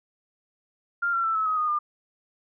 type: tone with pitch steps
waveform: sine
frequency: 1396.9 / 1362.6 / 1329.2 / 1296.6 / 1264.8 / 1233.8 / 1203.5 Hz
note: F6 / F6 / E6 / E6 / D#6 / D#6 / D6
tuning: 0 / -43 / +14 / -29 / +28 / -15 / +42 cents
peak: -22 dBFS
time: 1.02-1.79 s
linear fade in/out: 10 ms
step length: 110 ms
effects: none